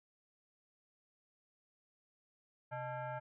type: tone with frequency modulation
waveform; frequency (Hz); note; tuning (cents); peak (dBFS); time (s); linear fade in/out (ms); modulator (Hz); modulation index
sine; 130; C3; -11; -39; 2.71-3.2; 20; 746; 1.6
effects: none